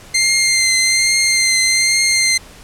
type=tone with vibrato; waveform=15% pulse; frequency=2093 Hz; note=C7; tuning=in tune; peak=-5 dBFS; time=0.14-2.38 s; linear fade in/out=10 ms; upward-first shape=triangle; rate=1.2 Hz; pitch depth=26 cents each way; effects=pink hiss -40 dBFS RMS until 2.63 s + low-pass 11000 Hz 12 dB/octave